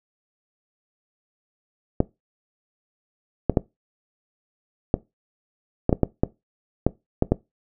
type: clicks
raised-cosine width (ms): 2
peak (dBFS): -3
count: 11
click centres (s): 2.004 / 3.497 / 3.572 / 4.941 / 5.894 / 5.928 / 6.033 / 6.235 / 6.866 / 7.224 / 7.32
effects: noise-tail reverb RT60 0.2 s tail -20 dB re dry